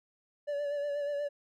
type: tone with vibrato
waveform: triangle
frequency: 577 Hz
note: D5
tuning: 31 cents flat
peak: -29 dBFS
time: 0.47-1.29 s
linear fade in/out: 20 ms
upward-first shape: sine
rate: 8.3 Hz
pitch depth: 31 cents each way
effects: none